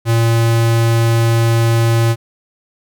square tone, 115.2 Hz, A#2, 20 cents flat, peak -11 dBFS, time 0.05-2.16 s, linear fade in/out 50 ms, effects none

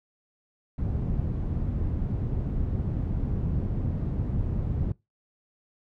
white low-pass noise, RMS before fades -28 dBFS, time 0.78-4.92 s, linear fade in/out 2 ms, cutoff 120 Hz, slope 12 dB/octave, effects noise-tail reverb RT60 0.2 s tail -22 dB re dry

